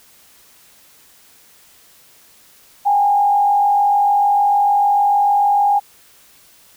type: tone with frequency modulation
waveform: sine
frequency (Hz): 813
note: G#5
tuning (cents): -37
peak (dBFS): -11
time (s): 2.85-5.8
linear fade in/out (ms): 20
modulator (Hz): 46.7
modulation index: 0.5
effects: white hiss -49 dBFS RMS until 6.76 s